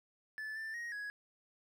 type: tone with pitch steps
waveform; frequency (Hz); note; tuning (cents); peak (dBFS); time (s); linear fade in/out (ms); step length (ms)
triangle; 1741 / 1775 / 1879 / 1669; A6 / A6 / A#6 / G#6; -19 / +15 / +13 / +8; -38; 0.38-1.1; 0; 180
effects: none